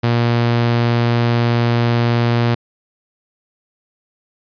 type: tone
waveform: sawtooth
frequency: 118.4 Hz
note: A#2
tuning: 27 cents sharp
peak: -9 dBFS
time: 0.03-2.55 s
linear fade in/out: 10 ms
effects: resampled to 11025 Hz